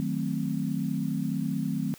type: chord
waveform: sine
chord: D# diminished seventh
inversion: none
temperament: equal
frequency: 155.56 / 185 / 220 / 261.6 Hz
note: D#3 / F#3 / A3 / C4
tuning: 0 / 0 / 0 / 0 cents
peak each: -32 dBFS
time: 0-1.94 s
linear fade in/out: 0 ms
effects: white hiss -52 dBFS RMS until 1.98 s